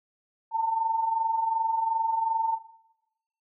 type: tone pair together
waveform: sine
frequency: 880 / 902.7 Hz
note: A5 / A5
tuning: 0 / +44 cents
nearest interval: unison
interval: 44 cents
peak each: -31 / -24 dBFS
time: 0.51-2.59 s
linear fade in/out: 50 ms
effects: noise-tail reverb RT60 0.9 s tail -18 dB re dry